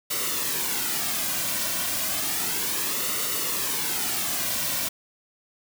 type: noise with flanger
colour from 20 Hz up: white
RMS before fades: -27 dBFS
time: 0.1-4.89 s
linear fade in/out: 10 ms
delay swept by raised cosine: 1.2 to 2.4 ms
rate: 0.32 Hz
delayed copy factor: -0.55
effects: none